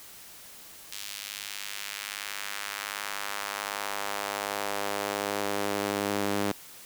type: tone with high-pass filter sweep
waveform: sawtooth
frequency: 101.3 Hz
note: G#2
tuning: 43 cents flat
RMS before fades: -33 dBFS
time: 0.92-6.52 s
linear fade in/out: 5 ms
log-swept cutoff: 3500 to 260 Hz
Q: 0.98
effects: white hiss -48 dBFS RMS until 6.85 s